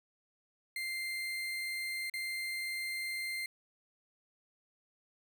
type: tone with dropouts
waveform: 35% pulse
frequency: 2093 Hz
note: C7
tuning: in tune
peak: -34 dBFS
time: 0.76-3.46 s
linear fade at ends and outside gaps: 2 ms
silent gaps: 2.098-2.138 s
effects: none